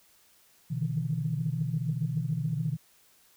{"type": "tone cluster", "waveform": "sine", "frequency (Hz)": [124.6, 149.7, 157.2, 163.9], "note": ["B2", "D3", "D#3", "E3"], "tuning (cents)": [16, 33, 18, -10], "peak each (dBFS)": [-32, -32, -36, -32], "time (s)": [0.7, 2.77], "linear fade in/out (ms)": 20, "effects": ["tanh soft clip ceiling -17 dBFS", "white hiss -62 dBFS RMS until 3.36 s"]}